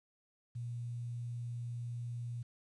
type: tone with quantisation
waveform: sine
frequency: 119.4 Hz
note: A#2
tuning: 42 cents sharp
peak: -38 dBFS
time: 0.55-2.43 s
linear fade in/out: 10 ms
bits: 11
effects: resampled to 22050 Hz